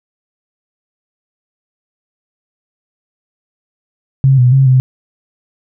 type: tone with pitch steps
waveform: sine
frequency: 134.6 / 124.3 / 134.7 / 129.3 Hz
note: C3 / B2 / C#3 / C3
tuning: +49 / +12 / -49 / -20 cents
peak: -5 dBFS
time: 4.24-4.8 s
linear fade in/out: 0 ms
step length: 140 ms
effects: none